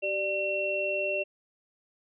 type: tone cluster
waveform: sine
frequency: 385.8 / 592 / 2720 Hz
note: G4 / D5 / F7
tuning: -28 / +14 / -46 cents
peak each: -35 / -30 / -30 dBFS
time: 0.02-1.24 s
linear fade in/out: 20 ms
effects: none